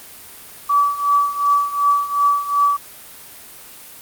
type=tone with tremolo; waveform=sine; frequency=1149 Hz; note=D6; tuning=38 cents flat; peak=-10 dBFS; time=0.69-2.77 s; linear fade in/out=10 ms; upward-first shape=triangle; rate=2.7 Hz; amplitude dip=85%; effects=white hiss -39 dBFS RMS until 4.01 s + Opus 32 kbps